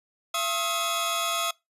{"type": "tone cluster", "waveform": "sawtooth", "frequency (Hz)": [678, 1077, 1268, 3371], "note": ["E5", "C6", "D#6", "G#7"], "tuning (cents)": [49, 50, 32, 25], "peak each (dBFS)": [-28, -33, -25, -27], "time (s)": [0.34, 1.51], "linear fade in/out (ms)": 5, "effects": ["noise-tail reverb RT60 0.2 s tail -23 dB re dry", "resampled to 32000 Hz"]}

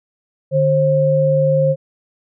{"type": "tone pair together", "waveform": "sine", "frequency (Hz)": [149.57, 533], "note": ["D3", "C5"], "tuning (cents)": [32, 32], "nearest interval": "octave + minor seventh", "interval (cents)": 2200, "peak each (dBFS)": [-16, -13], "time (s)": [0.51, 1.76], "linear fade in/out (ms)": 50, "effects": []}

